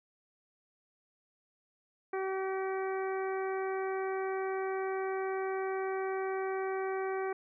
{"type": "harmonic tone", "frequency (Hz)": 382.3, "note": "G4", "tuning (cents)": -43, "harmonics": [1, 2, 3, 4, 5, 6], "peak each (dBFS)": [-33, -39, -43, -45, -47, -49], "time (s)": [2.13, 7.33], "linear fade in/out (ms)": 5, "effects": []}